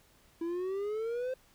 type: exponential sweep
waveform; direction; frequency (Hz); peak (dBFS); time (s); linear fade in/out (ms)
triangle; up; 329.6 to 523.3; -30; 0.41-1.34; 5
effects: pink hiss -64 dBFS RMS until 1.54 s